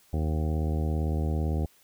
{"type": "harmonic tone", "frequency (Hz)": 77.78, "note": "D#2", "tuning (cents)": 0, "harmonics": [1, 2, 3, 4, 5, 6, 7, 9, 10], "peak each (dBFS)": [-26, -32, -36, -38, -40, -42, -43, -45, -46], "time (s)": [0.13, 1.66], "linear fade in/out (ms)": 5, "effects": ["white hiss -61 dBFS RMS until 1.83 s"]}